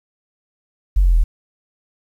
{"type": "exponential sweep", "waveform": "sine", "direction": "down", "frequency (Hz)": [49, 38.02], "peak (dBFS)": -9, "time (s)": [0.96, 1.24], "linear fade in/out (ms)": 10, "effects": ["tanh soft clip ceiling -5 dBFS", "8-bit"]}